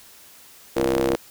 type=ring-modulated tone; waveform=sawtooth; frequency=65.4 Hz; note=C2; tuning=in tune; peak=-12 dBFS; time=0.76-1.16 s; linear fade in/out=10 ms; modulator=407 Hz; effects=white hiss -48 dBFS RMS until 1.3 s